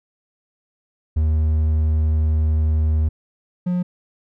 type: tone pair in turn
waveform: triangle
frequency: 77.78 / 178.79 Hz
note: D#2 / F3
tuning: 0 / +41 cents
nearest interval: octave + major second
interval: 1441 cents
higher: second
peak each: -13 / -16 dBFS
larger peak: first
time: 1.16-3.09 / 3.66-3.83 s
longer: first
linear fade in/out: 10 ms
effects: none